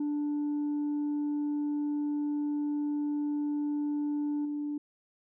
sine tone with level steps, 293.7 Hz, D4, in tune, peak -26 / -30 dBFS, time 0-4.78 s, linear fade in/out 5 ms, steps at 4.45 s, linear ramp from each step 5 ms, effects tanh soft clip ceiling -27 dBFS

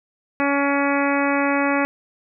harmonic tone, 281.4 Hz, C#4, 26 cents sharp, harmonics 1 / 2 / 3 / 4 / 5 / 6 / 7 / 8 / 9, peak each -21 / -24 / -26 / -27 / -28 / -29 / -29 / -30 / -31 dBFS, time 0.4-1.85 s, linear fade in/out 0 ms, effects none

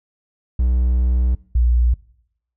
triangle / sine tone pair in turn, 61.74 / 59.81 Hz, B1 / A#1, 0 / +45 cents, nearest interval minor second, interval 55 cents, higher first, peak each -12 dBFS, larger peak neither, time 0.59-1.35 / 1.55-1.94 s, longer first, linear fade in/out 5 ms, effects noise-tail reverb RT60 0.7 s tail -21 dB re dry

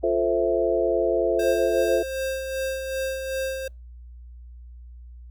sine chord, F major seventh, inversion none, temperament equal, 349.2 / 440 / 523.3 / 659.3 Hz, F4 / A4 / C5 / E5, 0 / 0 / 0 / 0 cents, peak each -25 dBFS, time 0.03-2.03 s, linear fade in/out 10 ms
square tone with tremolo, 530 Hz, C5, 22 cents sharp, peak -25 dBFS, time 1.39-3.68 s, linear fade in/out 5 ms, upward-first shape sine, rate 2.6 Hz, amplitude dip 45%
effects added 60 Hz sine -40 dBFS peak until 5.3 s + Opus 48 kbps

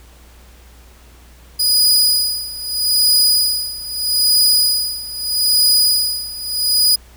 sawtooth tone with tremolo, 4941 Hz, D#8, 13 cents flat, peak -7 dBFS, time 1.59-6.96 s, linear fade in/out 10 ms, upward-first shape sine, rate 0.79 Hz, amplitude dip 85%, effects added 60 Hz sine -42 dBFS peak until 7.16 s + pink hiss -48 dBFS RMS until 7.16 s

